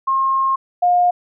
sine tone pair in turn, 1071 / 711.9 Hz, C6 / F5, +40 / +33 cents, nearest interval perfect fifth, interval 707 cents, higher first, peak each -14 / -11 dBFS, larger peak second, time 0.07-0.56 / 0.82-1.11 s, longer first, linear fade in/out 10 ms, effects none

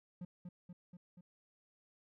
triangle tone with echo, 177.5 Hz, F3, 28 cents sharp, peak -40 dBFS, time 0.21-0.25 s, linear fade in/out 5 ms, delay 240 ms, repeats 4, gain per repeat -3 dB, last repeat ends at 1.21 s, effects none

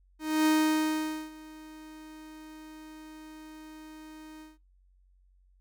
45% pulse tone with ADSR envelope, 311.1 Hz, D#4, in tune, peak -21 dBFS, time 0.19-4.58 s, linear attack 270 ms, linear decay 840 ms, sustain -24 dB, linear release 170 ms, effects noise-tail reverb RT60 0.2 s tail -20 dB re dry + added 46 Hz sine -60 dBFS peak until 5.6 s

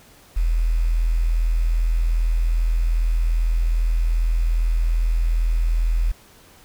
sine tone with quantisation, 41.25 Hz, E1, 2 cents sharp, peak -16 dBFS, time 0.36-6.12 s, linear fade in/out 10 ms, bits 7, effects pink hiss -50 dBFS RMS until 6.64 s

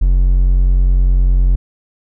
triangle tone, 44.97 Hz, F#1, 49 cents flat, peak -6 dBFS, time 0.01-1.56 s, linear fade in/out 10 ms, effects none

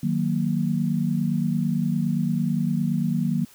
sine chord, D# minor, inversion none, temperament equal, 155.56 / 185 / 233.1 Hz, D#3 / F#3 / A#3, 0 / 0 / 0 cents, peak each -25 dBFS, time 0.03-3.45 s, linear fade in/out 5 ms, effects white hiss -52 dBFS RMS until 3.54 s

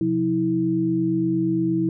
sine tone cluster, 128.9 / 177.5 / 324.4 Hz, C3 / F3 / E4, -26 / +28 / -28 cents, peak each -29 / -25 / -20 dBFS, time 0.01-1.89 s, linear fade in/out 2 ms, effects none

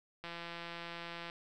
click train, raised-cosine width 0.3 ms, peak -28 dBFS, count 181, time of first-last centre 0.24-1.299 s, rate 170 Hz, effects none

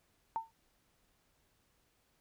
sine tone with exponential decay, 902 Hz, A5, 43 cents sharp, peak -29 dBFS, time 0.36-0.51 s, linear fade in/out 0 ms, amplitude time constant 31 ms, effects pink hiss -74 dBFS RMS until 2.2 s

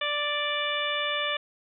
harmonic tone, 587.3 Hz, D5, in tune, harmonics 1 / 2 / 3 / 4 / 5 / 6, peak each -33 / -33 / -33 / -33 / -33 / -33 dBFS, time 0.01-1.37 s, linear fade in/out 5 ms, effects none

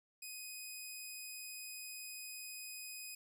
10% pulse tone, 2503 Hz, D#7, 10 cents sharp, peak -37 dBFS, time 0.22-3.15 s, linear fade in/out 5 ms, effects none

